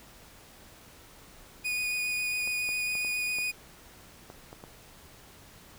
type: tone with vibrato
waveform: 40% pulse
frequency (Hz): 2470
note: D#7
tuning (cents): -13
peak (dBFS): -28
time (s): 1.64-3.52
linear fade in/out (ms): 20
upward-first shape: sine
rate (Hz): 7.3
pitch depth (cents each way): 9
type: clicks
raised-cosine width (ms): 1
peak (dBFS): -30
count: 8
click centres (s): 2.475 / 2.69 / 2.953 / 3.048 / 3.386 / 4.301 / 4.529 / 4.639
effects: pink hiss -53 dBFS RMS until 5.78 s